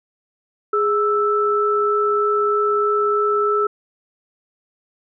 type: tone pair together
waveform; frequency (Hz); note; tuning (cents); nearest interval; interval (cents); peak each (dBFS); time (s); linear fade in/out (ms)
sine; 415.3 / 1318.5; G#4 / E6; 0 / 0; octave + minor sixth; 2000; -18 / -18; 0.73-3.67; 5
effects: none